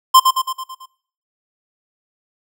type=tone with echo; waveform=square; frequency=1045 Hz; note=C6; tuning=2 cents flat; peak=-6 dBFS; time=0.14-0.2 s; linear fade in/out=10 ms; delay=110 ms; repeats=6; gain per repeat=-5 dB; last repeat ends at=0.86 s; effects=noise-tail reverb RT60 0.5 s tail -19 dB re dry